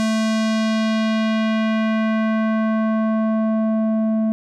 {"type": "tone with low-pass filter sweep", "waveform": "square", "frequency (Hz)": 220, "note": "A3", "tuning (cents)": 0, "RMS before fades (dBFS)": -19, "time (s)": [0, 4.32], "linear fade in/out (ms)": 0, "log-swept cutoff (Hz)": [7800, 520], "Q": 1.1, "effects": []}